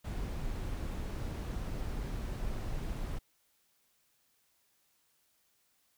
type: noise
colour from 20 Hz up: brown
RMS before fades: -37 dBFS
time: 0.04-3.19 s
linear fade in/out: 10 ms
effects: white hiss -73 dBFS RMS until 5.97 s